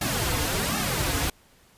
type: noise with flanger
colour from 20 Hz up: pink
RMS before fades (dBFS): -26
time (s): 0.01-1.3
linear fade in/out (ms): 5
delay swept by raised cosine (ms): 2 to 5.2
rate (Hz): 1.3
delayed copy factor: -1
effects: pink hiss -58 dBFS RMS until 1.77 s + resampled to 32000 Hz